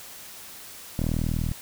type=tone with low-pass filter sweep; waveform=10% pulse; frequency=40.22 Hz; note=E1; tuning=42 cents flat; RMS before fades=-26 dBFS; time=0.99-1.52 s; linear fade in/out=0 ms; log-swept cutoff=450 to 160 Hz; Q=0.81; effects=white hiss -43 dBFS RMS until 1.61 s